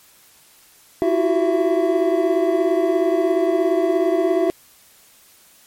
triangle tone cluster, 329.1 / 361 / 378 / 668 Hz, E4 / F#4 / F#4 / E5, -3 / -43 / +37 / +23 cents, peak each -19 dBFS, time 1.02-4.5 s, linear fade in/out 0 ms, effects white hiss -51 dBFS RMS until 5.66 s + MP3 64 kbps

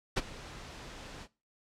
pink noise with ADSR envelope, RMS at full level -27 dBFS, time 0.16-1.28 s, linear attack 16 ms, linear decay 29 ms, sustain -19 dB, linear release 58 ms, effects noise-tail reverb RT60 0.3 s tail -20 dB re dry + low-pass 6000 Hz 12 dB/octave

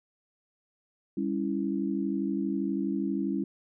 sine chord, C# diminished, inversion second, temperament equal with one note detuned, 199.08 / 277.2 / 329.6 Hz, G3 / C#4 / E4, +27 / 0 / 0 cents, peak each -31 / -31 / -32 dBFS, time 1.17-3.44 s, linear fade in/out 5 ms, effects none

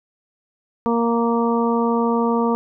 harmonic tone, 233.1 Hz, A#3, in tune, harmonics 1 / 2 / 3 / 4 / 5, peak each -19 / -21 / -29 / -24 / -27 dBFS, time 0.86-2.55 s, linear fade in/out 0 ms, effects none

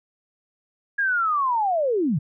sine linear sweep, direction down, 1661 to 123.47 Hz, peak -19 dBFS, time 0.98-2.19 s, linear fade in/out 10 ms, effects none

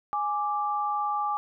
sine tone pair together, 830.6 / 1174.7 Hz, G#5 / D6, 0 / 0 cents, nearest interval tritone, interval 600 cents, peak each -28 dBFS, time 0.13-1.37 s, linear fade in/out 0 ms, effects none

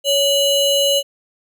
square ring-modulated tone, 1750 Hz, A6, 10 cents flat, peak -11 dBFS, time 0.04-1.03 s, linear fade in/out 50 ms, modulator 1190 Hz, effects none

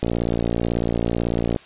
click train, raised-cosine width 2 ms, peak -8 dBFS, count 90, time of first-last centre 0.03-1.562 s, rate 58.1 Hz, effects white hiss -46 dBFS RMS until 1.65 s + resampled to 8000 Hz

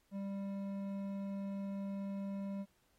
triangle tone with hard clipping, 197.3 Hz, G3, 11 cents sharp, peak -40 dBFS, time 0.11-2.66 s, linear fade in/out 50 ms, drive 12 dB, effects pink hiss -75 dBFS RMS until 2.98 s + AAC 48 kbps

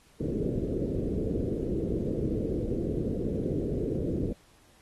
white low-pass noise, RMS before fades -30 dBFS, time 0.2-4.33 s, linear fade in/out 10 ms, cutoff 470 Hz, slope 48 dB/octave, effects pink hiss -61 dBFS RMS until 4.81 s + AAC 32 kbps

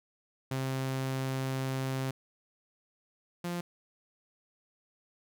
sawtooth tone pair in turn, 132.5 / 174.35 Hz, C3 / F3, +22 / -3 cents, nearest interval perfect fourth, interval 475 cents, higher second, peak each -27 / -29 dBFS, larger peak first, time 0.51-2.11 / 3.44-3.61 s, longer first, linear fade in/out 5 ms, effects none

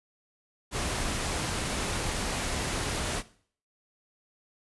pink noise, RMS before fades -31 dBFS, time 0.71-3.23 s, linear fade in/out 50 ms, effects noise-tail reverb RT60 0.5 s tail -17 dB re dry + resampled to 24000 Hz

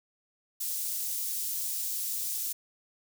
white high-pass noise, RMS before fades -33 dBFS, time 0.6-2.53 s, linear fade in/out 10 ms, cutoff 6300 Hz, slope 12 dB/octave, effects none

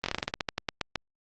slowing click train, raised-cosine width 0.2 ms, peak -10 dBFS, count 15, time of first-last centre 0.04-0.957 s, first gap 21 ms, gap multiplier 1.16, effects low-pass 5000 Hz 12 dB/octave + Opus 24 kbps

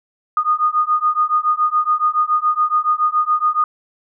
sine beating tone pair, 1227 / 1234.1 Hz, D#6 / D#6, -25 / -15 cents, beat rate 7.1 Hz, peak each -17 dBFS, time 0.37-3.64 s, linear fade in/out 2 ms, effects none

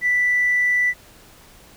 triangle tone with tanh clipping, 1975.5 Hz, B6, in tune, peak -15 dBFS, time 0.01-0.94 s, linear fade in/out 50 ms, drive 1 dB, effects pink hiss -48 dBFS RMS until 1.76 s

